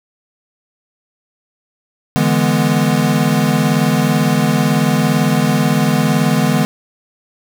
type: chord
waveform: square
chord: E dominant seventh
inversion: third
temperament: equal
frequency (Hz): 146.83 / 164.81 / 207.7 / 246.9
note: D3 / E3 / G#3 / B3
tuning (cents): 0 / 0 / 0 / 0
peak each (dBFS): -18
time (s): 2.16-6.65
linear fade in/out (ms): 0
effects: none